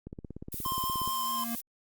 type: click train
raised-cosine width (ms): 3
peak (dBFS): -27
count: 18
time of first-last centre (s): 0.07-1.076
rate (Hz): 16.9
type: noise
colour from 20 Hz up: violet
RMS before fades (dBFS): -37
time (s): 0.52-1.61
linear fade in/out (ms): 5
type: tone with vibrato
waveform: square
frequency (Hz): 1046.5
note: C6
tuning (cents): 0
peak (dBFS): -31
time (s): 0.65-1.44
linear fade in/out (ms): 2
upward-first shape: sine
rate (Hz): 4.8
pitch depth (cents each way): 12
type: tone with exponential growth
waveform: square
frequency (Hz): 233.1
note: A#3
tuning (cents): 0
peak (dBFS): -32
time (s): 0.86-1.55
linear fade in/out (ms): 0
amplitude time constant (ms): 150
effects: Opus 32 kbps